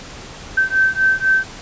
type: beating tone pair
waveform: sine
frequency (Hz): 1546 / 1550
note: G6 / G6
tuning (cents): -24 / -20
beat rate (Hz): 4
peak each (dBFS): -16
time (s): 0.57-1.44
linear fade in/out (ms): 10
effects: pink hiss -35 dBFS RMS until 1.61 s + resampled to 16000 Hz